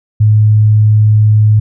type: tone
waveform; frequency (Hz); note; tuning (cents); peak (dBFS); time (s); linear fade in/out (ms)
sine; 107; A2; -48; -4; 0.2-1.6; 10
effects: none